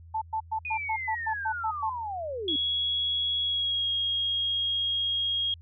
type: tone bursts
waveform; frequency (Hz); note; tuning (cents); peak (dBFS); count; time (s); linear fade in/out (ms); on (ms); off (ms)
sine; 880; A5; 0; -26; 10; 0.14-1.9; 10; 77; 110
type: linear sweep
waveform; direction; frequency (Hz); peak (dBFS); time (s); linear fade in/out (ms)
sine; down; 2500 to 270; -31; 0.65-2.56; 2
type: tone with pitch glide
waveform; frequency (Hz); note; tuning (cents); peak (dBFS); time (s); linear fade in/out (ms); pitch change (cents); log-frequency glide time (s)
sine; 3339 to 3268; G#7 to G#7; +9 to -29; -25; 2.48-5.54; 2; -38; 3.42-3.9
effects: added 83 Hz sine -46 dBFS peak until 5.61 s